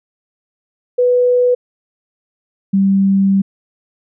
sine tone pair in turn, 493.9 / 195.1 Hz, B4 / G3, 0 / -8 cents, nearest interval octave + major third, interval 1608 cents, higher first, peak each -9 dBFS, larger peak neither, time 0.98-1.55 / 2.73-3.42 s, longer second, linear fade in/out 10 ms, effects none

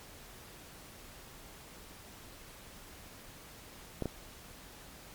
clicks, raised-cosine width 2 ms, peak -20 dBFS, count 2, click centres 4.023 / 4.057 s, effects pink hiss -52 dBFS RMS until 5.14 s + MP3 96 kbps

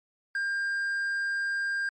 triangle tone, 1600 Hz, G6, 35 cents sharp, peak -25 dBFS, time 0.35-1.89 s, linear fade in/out 2 ms, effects MP3 32 kbps

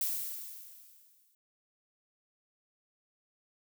violet noise with exponential decay, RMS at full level -31 dBFS, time 0.01-1.35 s, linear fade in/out 2 ms, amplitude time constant 290 ms, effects none

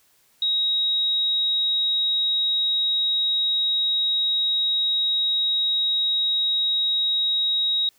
sine tone, 3800 Hz, A#7, 33 cents sharp, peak -19 dBFS, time 0.42-7.89 s, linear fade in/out 2 ms, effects white hiss -61 dBFS RMS until 7.98 s

